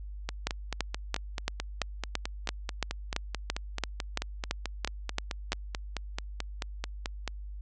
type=two click trains; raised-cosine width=0.2 ms; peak=-11 / -15 dBFS; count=16 / 33; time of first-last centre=0.47-5.521 / 0.29-7.277 s; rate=2.97 / 4.58 Hz; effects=added 50 Hz sine -38 dBFS peak until 7.61 s + resampled to 22050 Hz